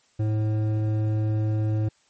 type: tone with hard clipping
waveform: sine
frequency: 107.9 Hz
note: A2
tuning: 33 cents flat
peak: -23 dBFS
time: 0.19-1.89 s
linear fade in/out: 10 ms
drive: 10 dB
effects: white hiss -63 dBFS RMS until 2.09 s + MP3 32 kbps